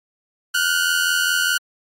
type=tone pair together; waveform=sawtooth; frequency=1428 / 1512.9 Hz; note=F6 / F#6; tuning=+38 / +38 cents; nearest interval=minor second; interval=100 cents; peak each=-16 dBFS; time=0.54-1.58 s; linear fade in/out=10 ms; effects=MP3 64 kbps